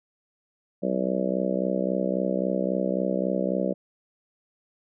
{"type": "harmonic tone", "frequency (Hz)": 63.7, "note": "C2", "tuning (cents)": -46, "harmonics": [3, 4, 5, 6, 7, 8, 9, 10], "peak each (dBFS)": [-28, -33, -32, -34, -35, -31, -29, -36], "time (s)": [0.82, 3.74], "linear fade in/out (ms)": 20, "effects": []}